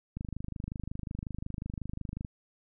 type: click train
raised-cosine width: 5 ms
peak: -24 dBFS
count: 54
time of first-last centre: 0.17-2.248 s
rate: 25.5 Hz
effects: none